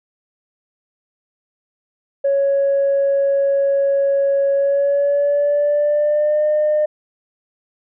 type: tone with pitch glide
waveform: sine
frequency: 555 to 605.2 Hz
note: C#5 to D#5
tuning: +2 to -48 cents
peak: -12 dBFS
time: 2.24-6.86 s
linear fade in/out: 10 ms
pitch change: +150 cents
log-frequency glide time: 4.54-6.45 s
effects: tanh soft clip ceiling -10 dBFS